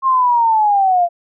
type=linear sweep; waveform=sine; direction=down; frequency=1076 to 680 Hz; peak=-10 dBFS; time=0.02-1.09 s; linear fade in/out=50 ms; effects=none